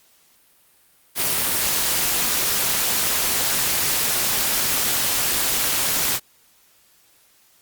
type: noise with amplitude modulation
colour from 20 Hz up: white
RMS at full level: -18 dBFS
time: 1.15-6.2 s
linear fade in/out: 50 ms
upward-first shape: sine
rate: 259 Hz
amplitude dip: 65%
effects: white hiss -57 dBFS RMS until 7.61 s + Opus 48 kbps